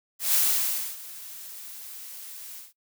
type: noise with ADSR envelope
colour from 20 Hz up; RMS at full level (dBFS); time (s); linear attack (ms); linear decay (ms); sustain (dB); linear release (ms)
blue; -21; 0.19-2.73; 150; 620; -20; 160
effects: noise-tail reverb RT60 0.1 s tail -21 dB re dry